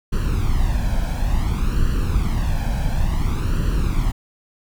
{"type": "noise with flanger", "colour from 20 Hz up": "brown", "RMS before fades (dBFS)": -19, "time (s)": [0.12, 4.12], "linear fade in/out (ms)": 10, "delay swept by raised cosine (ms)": [0.68, 1.27], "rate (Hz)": 0.57, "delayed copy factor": 0.7, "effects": []}